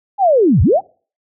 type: linear two-way sweep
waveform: sine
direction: down then up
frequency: 837 to 65.41 to 837 Hz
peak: -8 dBFS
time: 0.18-0.81 s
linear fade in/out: 50 ms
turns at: 0.62 s
effects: noise-tail reverb RT60 0.4 s tail -26 dB re dry